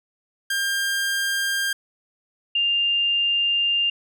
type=tone pair in turn; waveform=sawtooth / sine; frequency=1600 / 2800 Hz; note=G6 / F7; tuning=+35 / +4 cents; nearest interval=minor seventh; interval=969 cents; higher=second; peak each=-18 dBFS; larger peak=neither; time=0.5-1.73 / 2.55-3.9 s; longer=second; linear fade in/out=5 ms; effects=none